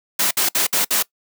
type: noise bursts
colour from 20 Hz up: white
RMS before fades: -18 dBFS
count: 5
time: 0.19-1.026 s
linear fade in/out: 5 ms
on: 120 ms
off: 59 ms
effects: noise-tail reverb RT60 0.1 s tail -22 dB re dry + high-pass 200 Hz 12 dB/octave